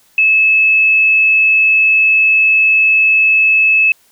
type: tone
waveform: sine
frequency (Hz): 2600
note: E7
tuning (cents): -24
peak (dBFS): -7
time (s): 0.18-3.92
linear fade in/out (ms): 2
effects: white hiss -52 dBFS RMS until 4.11 s